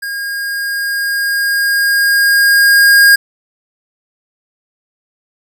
square tone with level ramp, 1624 Hz, G#6, 39 cents flat, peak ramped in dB -20 to -4 dBFS, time 0.02-3.16 s, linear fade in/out 10 ms, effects none

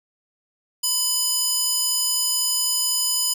square tone with high-pass filter, 998 Hz, B5, 18 cents sharp, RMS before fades -22 dBFS, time 0.83-3.34 s, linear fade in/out 10 ms, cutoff 5600 Hz, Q 1.2, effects none

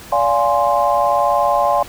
sine chord, D half-diminished seventh, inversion none, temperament equal with one note detuned, 577.6 / 698.5 / 830.6 / 1046.5 Hz, D5 / F5 / Ab5 / C6, -29 / 0 / 0 / 0 cents, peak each -18 dBFS, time 0.12-1.83 s, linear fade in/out 5 ms, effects pink hiss -37 dBFS RMS until 1.88 s

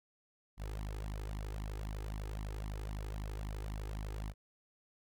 sawtooth tone with flanger, 51.91 Hz, G#1, in tune, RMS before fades -41 dBFS, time 0.57-4.34 s, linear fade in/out 50 ms, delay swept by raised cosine 0.95 to 2.45 ms, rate 3.8 Hz, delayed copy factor +0.9, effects none

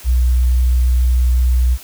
sine tone, 62 Hz, B1, 7 cents sharp, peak -10 dBFS, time 0.04-1.78 s, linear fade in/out 50 ms, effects white hiss -38 dBFS RMS until 1.83 s

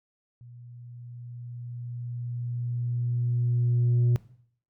sine tone with level ramp, 120.7 Hz, B2, 39 cents flat, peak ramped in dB -45 to -16 dBFS, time 0.41-4.16 s, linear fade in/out 0 ms, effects noise-tail reverb RT60 0.6 s tail -20 dB re dry + tanh soft clip ceiling -18 dBFS

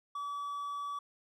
triangle tone, 1146 Hz, D6, 43 cents flat, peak -34 dBFS, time 0.15-0.99 s, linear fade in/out 5 ms, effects none

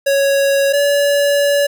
square tone pair in turn, 554.4 / 570.6 Hz, C#5 / C#5, 0 / +50 cents, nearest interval unison, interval 50 cents, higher second, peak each -12 dBFS, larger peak neither, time 0.06-0.73 / 0.73-1.67 s, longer second, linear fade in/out 10 ms, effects none

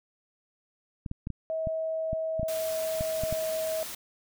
clicks, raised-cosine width 5 ms, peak -21 dBFS, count 11, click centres 1.062 / 1.114 / 1.271 / 1.303 / 1.672 / 2.131 / 2.396 / 2.431 / 3.009 / 3.236 / 3.326 s
sine tone with pitch glide, 642 to 637.9 Hz, E5 to D#5, -46 to +43 cents, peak -28 dBFS, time 1.5-3.83 s, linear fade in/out 0 ms, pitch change -11 cents, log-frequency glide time 2.37-3.46 s
white noise, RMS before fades -39 dBFS, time 2.48-3.95 s, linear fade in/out 5 ms
effects none

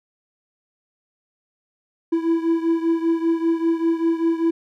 triangle beating tone pair, 329.6 / 334.7 Hz, E4 / E4, 0 / +26 cents, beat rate 5.1 Hz, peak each -17 / -21 dBFS, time 2.12-4.51 s, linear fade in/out 10 ms, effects none

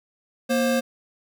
square tone pair together, 236.1 / 530 Hz, A#3 / C5, +22 / +22 cents, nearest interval octave + major second, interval 1400 cents, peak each -23 dBFS, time 0.49-0.81 s, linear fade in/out 20 ms, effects none

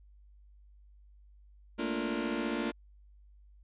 sawtooth chord, Bb major seventh, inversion third, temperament just, 218.5 / 233.1 / 291.4 / 349.6 Hz, A3 / Bb3 / D4 / F4, -12 / 0 / -13 / +2 cents, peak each -36 / -31 / -32 / -33 dBFS, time 1.78-2.72 s, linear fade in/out 20 ms, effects added 50 Hz sine -55 dBFS peak until 3.63 s + resampled to 8000 Hz

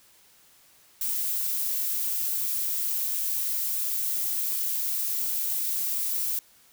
violet noise, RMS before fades -28 dBFS, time 1.01-6.39 s, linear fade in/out 2 ms, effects white hiss -58 dBFS RMS until 6.72 s

